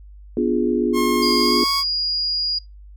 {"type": "chord", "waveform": "sine", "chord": "B diminished seventh", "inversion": "none", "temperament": "equal", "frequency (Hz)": [246.9, 293.7, 349.2, 415.3], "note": ["B3", "D4", "F4", "Ab4"], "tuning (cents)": [0, 0, 0, 0], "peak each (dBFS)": [-21, -24, -21, -23], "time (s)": [0.37, 1.64], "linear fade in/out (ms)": 2}
{"type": "tone with pitch glide", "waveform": "sawtooth", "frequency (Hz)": [1073, 1104.4], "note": ["C6", "C#6"], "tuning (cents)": [43, -7], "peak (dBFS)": -18, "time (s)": [0.93, 1.84], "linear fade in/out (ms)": 50, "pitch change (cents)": 50, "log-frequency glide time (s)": [1.38, 1.69]}
{"type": "tone", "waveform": "sine", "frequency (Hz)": 4868, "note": "D#8", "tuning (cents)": -39, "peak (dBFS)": -19, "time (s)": [1.22, 2.59], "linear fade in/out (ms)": 10}
{"effects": ["noise-tail reverb RT60 0.2 s tail -22 dB re dry", "added 50 Hz sine -39 dBFS peak until 2.96 s"]}